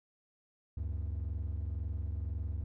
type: tone pair together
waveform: triangle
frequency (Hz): 72.28 / 94.2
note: D2 / F#2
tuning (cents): -27 / +32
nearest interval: perfect fourth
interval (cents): 459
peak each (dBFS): -33 / -36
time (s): 0.77-2.64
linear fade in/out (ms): 5
effects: tanh soft clip ceiling -27 dBFS